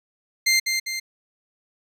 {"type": "tone with echo", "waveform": "20% pulse", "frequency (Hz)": 2093, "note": "C7", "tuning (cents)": 0, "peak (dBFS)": -11, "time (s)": [0.46, 0.6], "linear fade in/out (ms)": 10, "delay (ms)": 200, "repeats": 2, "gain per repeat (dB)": -5, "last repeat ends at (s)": 1, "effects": ["resampled to 32000 Hz"]}